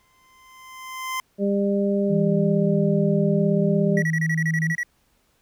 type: tone with exponential growth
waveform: 25% pulse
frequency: 1037 Hz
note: C6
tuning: 16 cents flat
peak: -20 dBFS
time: 0-1.2 s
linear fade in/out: 1 ms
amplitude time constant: 260 ms
type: harmonic tone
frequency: 200 Hz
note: G3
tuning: 35 cents sharp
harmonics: 1 / 2 / 3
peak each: -21 / -24 / -26 dBFS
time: 1.38-4.04 s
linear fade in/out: 50 ms
type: tone with vibrato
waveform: sine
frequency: 161.6 Hz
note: E3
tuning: 34 cents flat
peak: -21 dBFS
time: 2.08-4.76 s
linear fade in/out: 50 ms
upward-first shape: square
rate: 0.77 Hz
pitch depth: 16 cents each way
type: tone bursts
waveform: triangle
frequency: 1932 Hz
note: B6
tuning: 39 cents flat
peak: -21 dBFS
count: 11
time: 3.97-4.832 s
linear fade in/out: 2 ms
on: 52 ms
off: 29 ms
effects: pink hiss -65 dBFS RMS until 5.41 s